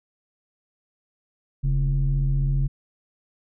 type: tone pair together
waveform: sine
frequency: 40.82 / 137.3 Hz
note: E1 / C#3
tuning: -16 / -16 cents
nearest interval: octave + major sixth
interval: 2100 cents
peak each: -20 dBFS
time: 1.63-2.68 s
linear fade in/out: 20 ms
effects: tanh soft clip ceiling -15 dBFS